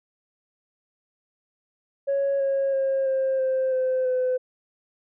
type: tone with pitch steps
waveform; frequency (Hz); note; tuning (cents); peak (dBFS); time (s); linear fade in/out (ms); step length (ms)
sine; 554.4 / 546.5 / 538.6 / 530.9 / 523.3 / 515.8 / 508.4; C#5 / C#5 / C#5 / C5 / C5 / C5 / C5; 0 / -25 / -50 / +25 / 0 / -25 / -50; -19; 2.07-4.38; 20; 330
effects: tanh soft clip ceiling -18 dBFS